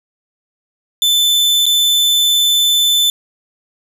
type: tone with dropouts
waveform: 40% pulse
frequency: 3521 Hz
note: A7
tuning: in tune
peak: -9 dBFS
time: 1.02-3.1 s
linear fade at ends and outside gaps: 1 ms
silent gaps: 1.657-1.664 s
effects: none